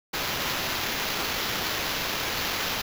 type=noise with sample-and-hold; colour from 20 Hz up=white; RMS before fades=-29 dBFS; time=0.13-2.82 s; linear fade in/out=10 ms; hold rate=8820 Hz; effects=none